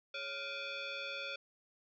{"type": "tone with frequency modulation", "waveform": "sine", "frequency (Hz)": 554.4, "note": "C#5", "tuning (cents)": 0, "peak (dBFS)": -39, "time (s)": [0.14, 1.36], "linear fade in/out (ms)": 5, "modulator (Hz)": 976, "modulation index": 3.6, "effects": []}